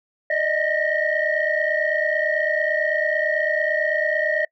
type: tone cluster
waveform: sine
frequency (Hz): 602 / 631 / 1831 / 1907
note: D5 / D#5 / A#6 / A#6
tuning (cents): +43 / +24 / -32 / +39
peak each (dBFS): -24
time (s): 0.3-4.45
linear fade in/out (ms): 5
effects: noise-tail reverb RT60 0.1 s tail -25 dB re dry + tanh soft clip ceiling -10 dBFS